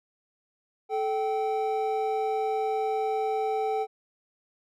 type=tone pair together; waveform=triangle; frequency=435 / 775 Hz; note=A4 / G5; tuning=-20 / -20 cents; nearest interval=minor seventh; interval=1000 cents; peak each=-26 dBFS; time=0.89-3.87 s; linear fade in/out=50 ms; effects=none

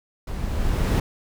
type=noise with level ramp; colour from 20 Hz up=brown; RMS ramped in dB=-30 to -17 dBFS; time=0.27-1 s; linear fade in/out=5 ms; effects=none

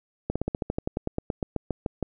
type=slowing click train; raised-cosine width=2 ms; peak=-13 dBFS; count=18; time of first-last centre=0.3-2.027 s; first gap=56 ms; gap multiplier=1.07; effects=none

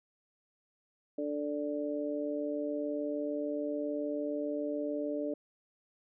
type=harmonic tone; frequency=146.83 Hz; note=D3; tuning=in tune; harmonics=2 / 3 / 4; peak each=-35 / -39 / -36 dBFS; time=1.18-5.34 s; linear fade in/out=5 ms; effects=none

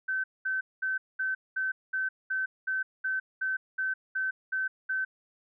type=tone bursts; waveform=sine; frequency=1535 Hz; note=G6; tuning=37 cents flat; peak=-27 dBFS; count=14; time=0.08-5.05 s; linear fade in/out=10 ms; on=160 ms; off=210 ms; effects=none

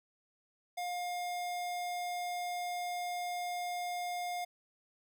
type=tone; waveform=square; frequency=710 Hz; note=F5; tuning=28 cents sharp; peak=-36 dBFS; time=0.77-4.45 s; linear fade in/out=10 ms; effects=none

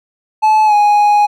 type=tone with pitch glide; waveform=triangle; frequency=864 to 829.8 Hz; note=A5 to G#5; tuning=-32 to -2 cents; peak=-5 dBFS; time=0.42-1.27 s; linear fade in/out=20 ms; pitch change=-70 cents; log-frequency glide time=0.65-0.74 s; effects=none

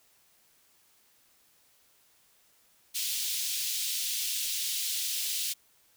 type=high-pass noise; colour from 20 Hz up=pink; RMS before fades=-32 dBFS; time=2.94-5.54 s; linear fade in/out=20 ms; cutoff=3100 Hz; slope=24 dB/octave; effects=white hiss -65 dBFS RMS until 5.96 s

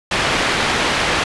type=low-pass noise; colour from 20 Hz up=white; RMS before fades=-18 dBFS; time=0.11-1.24 s; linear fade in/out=5 ms; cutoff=2700 Hz; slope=12 dB/octave; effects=resampled to 24000 Hz

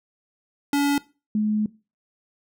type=tone pair in turn; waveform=square / sine; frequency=284.8 / 212.8 Hz; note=C#4 / G#3; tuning=+47 / +42 cents; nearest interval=perfect fourth; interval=505 cents; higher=first; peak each=-19 / -19 dBFS; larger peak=neither; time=0.73-0.98 / 1.35-1.66 s; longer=second; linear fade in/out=2 ms; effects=noise-tail reverb RT60 0.3 s tail -20 dB re dry

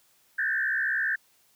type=tone with frequency modulation; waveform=sine; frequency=1672 Hz; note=G#6; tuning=11 cents sharp; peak=-24 dBFS; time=0.38-1.16 s; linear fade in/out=10 ms; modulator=64.9 Hz; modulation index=2.3; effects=white hiss -64 dBFS RMS until 1.55 s + high-pass 60 Hz 12 dB/octave

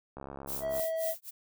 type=click train; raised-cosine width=1 ms; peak=-28 dBFS; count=44; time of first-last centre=0.17-0.796 s; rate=68.7 Hz
type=noise with tremolo; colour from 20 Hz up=violet; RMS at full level=-36 dBFS; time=0.47-1.31 s; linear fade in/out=20 ms; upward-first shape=sine; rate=3.7 Hz; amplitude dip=100%
type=tone; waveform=triangle; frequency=649 Hz; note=E5; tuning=27 cents flat; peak=-28 dBFS; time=0.6-1.15 s; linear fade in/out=50 ms
effects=none

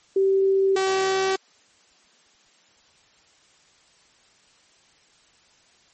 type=tone pair in turn; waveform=sine / sawtooth; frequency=387.3 / 382.9 Hz; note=G4 / G4; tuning=-21 / -41 cents; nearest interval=unison; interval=20 cents; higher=first; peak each=-16 dBFS; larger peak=neither; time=0.16-0.76 / 0.76-1.36 s; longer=neither; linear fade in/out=5 ms; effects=white hiss -58 dBFS RMS until 5.93 s + MP3 32 kbps

